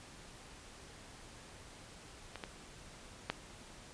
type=clicks; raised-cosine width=0.3 ms; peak=-27 / -25 / -17 dBFS; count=3; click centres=2.357 / 2.438 / 3.3 s; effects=pink hiss -54 dBFS RMS until 3.93 s + resampled to 22050 Hz